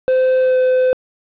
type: tone with pitch glide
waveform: triangle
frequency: 516 to 511.3 Hz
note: C5 to C5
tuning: -24 to -40 cents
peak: -9 dBFS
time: 0.08-0.93 s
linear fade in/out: 0 ms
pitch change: -16 cents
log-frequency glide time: 0.4-0.57 s
effects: resampled to 8000 Hz + 7-bit